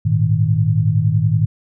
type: chord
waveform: sine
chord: Ab suspended second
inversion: none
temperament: equal with one note detuned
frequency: 103.83 / 114.61 / 155.56 Hz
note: Ab2 / Bb2 / Eb3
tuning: 0 / -29 / 0 cents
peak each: -17 dBFS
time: 0.05-1.46 s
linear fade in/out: 10 ms
effects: none